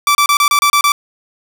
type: tone bursts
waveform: sawtooth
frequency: 1162 Hz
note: D6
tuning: 19 cents flat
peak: -5 dBFS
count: 8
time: 0.07-0.92 s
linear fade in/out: 2 ms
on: 80 ms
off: 30 ms
effects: none